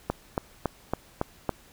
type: click train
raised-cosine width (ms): 1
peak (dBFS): -11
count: 6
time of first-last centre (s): 0.1-1.493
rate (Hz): 3.59
effects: pink hiss -55 dBFS RMS until 1.72 s